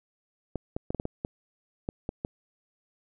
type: clicks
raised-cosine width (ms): 2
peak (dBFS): -17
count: 10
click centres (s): 0.557 / 0.765 / 0.905 / 0.947 / 0.999 / 1.054 / 1.249 / 1.889 / 2.091 / 2.249
effects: none

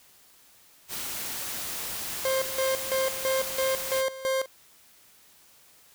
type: noise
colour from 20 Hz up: white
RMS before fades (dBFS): -34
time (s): 0.88-4.04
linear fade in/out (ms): 50
type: tone with tremolo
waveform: 40% pulse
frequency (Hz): 529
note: C5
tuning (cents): +19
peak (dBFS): -23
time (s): 2.25-4.46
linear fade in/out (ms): 2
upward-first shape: square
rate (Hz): 3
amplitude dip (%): 80
effects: white hiss -57 dBFS RMS until 5.94 s

